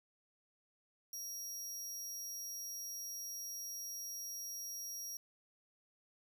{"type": "tone", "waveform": "sawtooth", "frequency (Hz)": 5660, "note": "F8", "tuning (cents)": 22, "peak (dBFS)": -40, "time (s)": [1.13, 5.17], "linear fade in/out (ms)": 2, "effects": []}